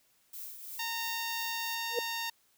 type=noise with tremolo; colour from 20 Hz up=violet; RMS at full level=-42 dBFS; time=0.33-1.75 s; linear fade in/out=5 ms; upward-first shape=triangle; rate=3 Hz; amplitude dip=55%
type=tone; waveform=10% pulse; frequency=920 Hz; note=A#5; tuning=23 cents flat; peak=-25 dBFS; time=0.79-2.3 s; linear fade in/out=5 ms
type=tone with exponential growth; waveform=sine; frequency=479.8 Hz; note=A#4; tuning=50 cents sharp; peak=-24 dBFS; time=1.89-1.99 s; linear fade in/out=2 ms; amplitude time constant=20 ms
effects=white hiss -69 dBFS RMS until 2.57 s